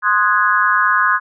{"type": "chord", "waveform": "sine", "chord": "Ab dominant seventh", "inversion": "first", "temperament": "equal with one note detuned", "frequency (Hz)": [1046.5, 1244.5, 1471.5, 1661.2], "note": ["C6", "Eb6", "Gb6", "Ab6"], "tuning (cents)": [0, 0, -10, 0], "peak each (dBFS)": -17, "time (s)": [0.02, 1.2], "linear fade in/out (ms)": 50, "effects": []}